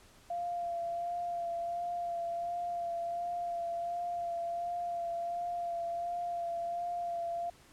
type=tone with vibrato; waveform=sine; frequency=691 Hz; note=F5; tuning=19 cents flat; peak=-33 dBFS; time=0.3-7.5 s; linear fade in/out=5 ms; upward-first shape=sine; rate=1.4 Hz; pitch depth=20 cents each way; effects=pink hiss -60 dBFS RMS until 7.72 s + low-pass 11000 Hz 12 dB/octave